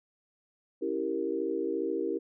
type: chord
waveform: sine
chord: C# diminished seventh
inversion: none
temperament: equal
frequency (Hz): 277.2 / 329.6 / 392 / 466.2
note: C#4 / E4 / G4 / Bb4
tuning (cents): 0 / 0 / 0 / 0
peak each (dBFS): -38 / -33 / -33 / -34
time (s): 0.81-2.19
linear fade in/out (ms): 20
effects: none